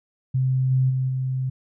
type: tone with level steps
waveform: sine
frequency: 130.3 Hz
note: C3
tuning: 7 cents flat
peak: -18 / -16 / -20 / -22 dBFS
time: 0.34-1.5 s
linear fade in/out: 10 ms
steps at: 0.7 / 0.89 / 1.08 s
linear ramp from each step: 20 ms
effects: none